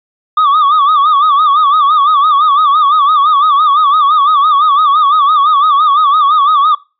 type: tone with vibrato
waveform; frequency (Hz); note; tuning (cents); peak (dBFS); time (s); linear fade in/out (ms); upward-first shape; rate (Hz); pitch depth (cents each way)
triangle; 1184; D6; +14; -4; 0.37-6.75; 5; sine; 5.9; 120
effects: noise-tail reverb RT60 0.3 s tail -22 dB re dry + resampled to 11025 Hz